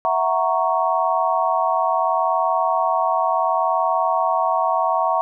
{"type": "chord", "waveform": "sine", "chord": "F# dominant seventh", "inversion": "third", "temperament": "equal", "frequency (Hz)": [659.3, 740, 932.3, 1108.7], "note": ["E5", "F#5", "A#5", "C#6"], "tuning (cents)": [0, 0, 0, 0], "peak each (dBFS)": -22, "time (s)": [0.05, 5.21], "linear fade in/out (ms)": 0, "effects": []}